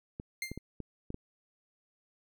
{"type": "clicks", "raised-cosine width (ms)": 3, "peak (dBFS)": -26, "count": 6, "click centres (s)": [0.199, 0.516, 0.576, 0.803, 1.104, 1.144]}
{"type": "tone with exponential decay", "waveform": "sawtooth", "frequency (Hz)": 2103, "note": "C7", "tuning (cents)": 8, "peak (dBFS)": -28, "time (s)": [0.42, 0.59], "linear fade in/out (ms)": 2, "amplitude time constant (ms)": 36}
{"effects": []}